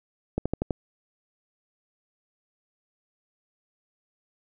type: slowing click train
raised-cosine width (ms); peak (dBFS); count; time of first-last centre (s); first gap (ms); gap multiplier
2; -12; 5; 0.38-0.708; 76; 1.05
effects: none